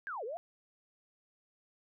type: linear two-way sweep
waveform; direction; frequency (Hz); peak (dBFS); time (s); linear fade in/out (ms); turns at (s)
sine; down then up; 1670 to 406.5 to 722; -37; 0.07-0.37; 0; 0.24
effects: none